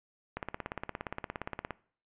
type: click train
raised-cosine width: 0.5 ms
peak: -20 dBFS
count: 24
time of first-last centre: 0.37-1.707 s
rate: 17.2 Hz
effects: noise-tail reverb RT60 0.5 s tail -21 dB re dry + resampled to 8000 Hz